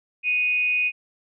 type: tone with amplitude modulation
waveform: sine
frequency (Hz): 2489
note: D#7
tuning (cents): 0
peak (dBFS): -17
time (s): 0.23-0.92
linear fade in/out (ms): 50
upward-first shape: sine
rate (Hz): 298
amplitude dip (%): 45
effects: none